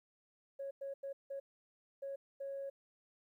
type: tone bursts at uneven times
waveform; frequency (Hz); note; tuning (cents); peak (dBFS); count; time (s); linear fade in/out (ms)
sine; 551; C#5; -11; -39; 6; 0.59-0.71 / 0.81-0.94 / 1.03-1.13 / 1.3-1.4 / 2.02-2.16 / 2.4-2.7; 10
effects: tanh soft clip ceiling -36 dBFS + 13-bit